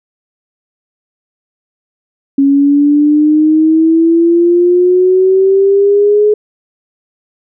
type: exponential sweep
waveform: sine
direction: up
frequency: 275.1 to 423.6 Hz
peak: -5 dBFS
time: 2.38-6.34 s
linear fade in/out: 5 ms
effects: none